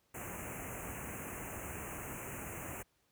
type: band-stop noise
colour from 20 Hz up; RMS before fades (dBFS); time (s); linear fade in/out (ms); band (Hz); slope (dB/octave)
pink; -43; 0.14-2.83; 10; 2800 to 6400; 96
effects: pink hiss -75 dBFS RMS until 3.11 s + high-pass 60 Hz 12 dB/octave